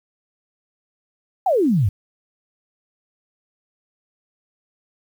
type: exponential sweep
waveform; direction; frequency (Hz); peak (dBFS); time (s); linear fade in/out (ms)
sine; down; 816 to 88.4; -14; 1.46-1.89; 5
effects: 8-bit